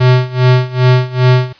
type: tone with tremolo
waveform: square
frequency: 126.6 Hz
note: B2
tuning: 43 cents sharp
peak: -5 dBFS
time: 0-1.53 s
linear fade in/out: 10 ms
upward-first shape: sine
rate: 2.5 Hz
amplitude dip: 90%
effects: white hiss -43 dBFS RMS until 1.59 s + resampled to 11025 Hz